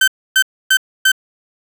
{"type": "tone bursts", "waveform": "30% pulse", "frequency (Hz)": 1544, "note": "G6", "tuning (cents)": -27, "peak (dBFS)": -6, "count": 4, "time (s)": [0.01, 1.118], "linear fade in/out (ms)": 5, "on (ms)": 67, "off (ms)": 280, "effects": []}